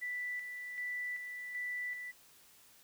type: tone with tremolo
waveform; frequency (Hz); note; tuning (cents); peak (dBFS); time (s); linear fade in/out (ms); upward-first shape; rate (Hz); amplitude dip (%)
sine; 1975.5; B6; 0; -36; 0.01-2.12; 20; square; 1.3; 45
effects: white hiss -62 dBFS RMS until 2.83 s